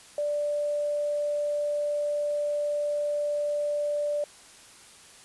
sine tone, 587.3 Hz, D5, in tune, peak -25 dBFS, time 0.18-4.24 s, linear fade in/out 2 ms, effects white hiss -51 dBFS RMS until 5.24 s + resampled to 24000 Hz

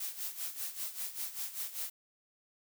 blue noise with tremolo, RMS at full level -37 dBFS, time 0-1.9 s, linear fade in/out 5 ms, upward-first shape sine, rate 5.1 Hz, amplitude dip 75%, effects none

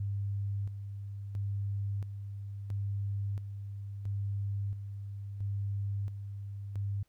sine tone with tremolo, 100 Hz, G2, 35 cents sharp, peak -31 dBFS, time 0-7.03 s, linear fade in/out 5 ms, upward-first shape square, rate 0.74 Hz, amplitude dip 55%, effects pink hiss -75 dBFS RMS until 7.08 s

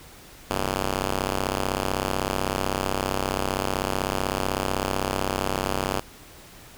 5% pulse ring-modulated tone, 96.1 Hz, G2, 34 cents flat, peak -10 dBFS, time 0.5-6 s, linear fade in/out 5 ms, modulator 162 Hz, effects pink hiss -47 dBFS RMS until 6.77 s

